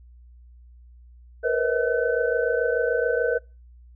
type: tone cluster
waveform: sine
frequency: 463.4 / 490.3 / 535 / 635 / 1517 Hz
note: A#4 / B4 / C5 / D#5 / F#6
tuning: -10 / -13 / +38 / +35 / +43 cents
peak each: -25 / -24 / -31 / -29 / -28 dBFS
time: 1.43-3.39 s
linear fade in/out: 20 ms
effects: noise-tail reverb RT60 0.3 s tail -26 dB re dry + added 60 Hz sine -46 dBFS peak until 3.95 s